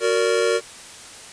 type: chord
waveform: square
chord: Gb augmented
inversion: none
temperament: just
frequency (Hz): 370 / 462.5 / 578.1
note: Gb4 / Bb4 / D5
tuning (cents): 0 / -14 / -27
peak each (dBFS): -24 / -20 / -25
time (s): 0-0.61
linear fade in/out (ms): 50
effects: white hiss -40 dBFS RMS until 1.32 s + resampled to 22050 Hz